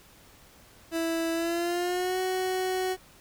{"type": "tone with pitch glide", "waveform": "30% pulse", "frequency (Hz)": [329.6, 372.1], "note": ["E4", "F#4"], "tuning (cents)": [0, 10], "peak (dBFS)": -24, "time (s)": [0.91, 2.97], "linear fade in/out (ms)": 50, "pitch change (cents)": 210, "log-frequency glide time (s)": [1.33, 2.19], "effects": ["pink hiss -55 dBFS RMS until 3.2 s"]}